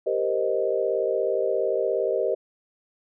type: chord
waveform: sine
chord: C minor seventh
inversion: second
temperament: equal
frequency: 392 / 466.2 / 523.3 / 622.3 Hz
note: G4 / Bb4 / C5 / Eb5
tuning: 0 / 0 / 0 / 0 cents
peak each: -27 dBFS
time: 0.06-2.35 s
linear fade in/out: 10 ms
effects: none